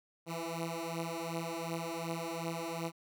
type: beating tone pair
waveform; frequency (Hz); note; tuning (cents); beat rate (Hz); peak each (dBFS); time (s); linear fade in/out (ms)
10% pulse; 164.81 / 167.51; E3 / E3; 0 / +28; 2.7; -31; 0.26-2.92; 50
effects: none